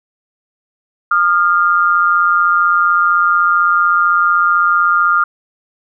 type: tone pair together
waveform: sine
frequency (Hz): 1221.1 / 1396.9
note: D#6 / F6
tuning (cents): -33 / 0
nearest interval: major second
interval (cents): 233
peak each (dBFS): -12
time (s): 1.11-5.24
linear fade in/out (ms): 5
effects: none